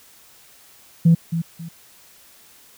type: tone with echo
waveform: sine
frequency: 166.3 Hz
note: E3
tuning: 16 cents sharp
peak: -8 dBFS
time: 1.05-1.15 s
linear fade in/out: 10 ms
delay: 270 ms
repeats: 2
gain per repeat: -11 dB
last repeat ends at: 1.69 s
effects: tanh soft clip ceiling -6 dBFS + white hiss -50 dBFS RMS until 2.77 s